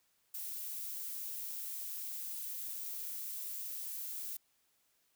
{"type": "noise", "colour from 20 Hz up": "violet", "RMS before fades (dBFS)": -42, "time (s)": [0.34, 4.37], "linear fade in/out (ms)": 5, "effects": ["white hiss -75 dBFS RMS until 5.15 s"]}